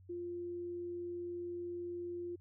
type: tone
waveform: sine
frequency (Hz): 349.2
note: F4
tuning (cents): 0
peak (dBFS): -39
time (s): 0.09-2.36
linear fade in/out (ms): 10
effects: added 93 Hz sine -57 dBFS peak until 2.4 s